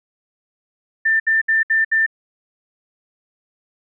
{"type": "tone bursts", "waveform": "sine", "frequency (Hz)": 1786, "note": "A6", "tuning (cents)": 25, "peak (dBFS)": -13, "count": 5, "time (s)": [1.05, 2.064], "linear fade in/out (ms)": 10, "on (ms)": 150, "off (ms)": 66, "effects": []}